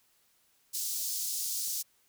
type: high-pass noise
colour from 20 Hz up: pink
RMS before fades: -34 dBFS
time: 0.73-1.83 s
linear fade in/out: 20 ms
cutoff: 5000 Hz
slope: 24 dB/octave
effects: white hiss -69 dBFS RMS until 2.08 s